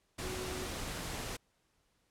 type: tone in noise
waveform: sine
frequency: 370 Hz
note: F#4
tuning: in tune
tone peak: -42 dBFS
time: 0.22-0.66 s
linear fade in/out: 10 ms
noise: pink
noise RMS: -40 dBFS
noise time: 0.18-1.37 s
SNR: -5 dB
effects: pink hiss -75 dBFS RMS until 2.1 s + low-pass 11000 Hz 12 dB/octave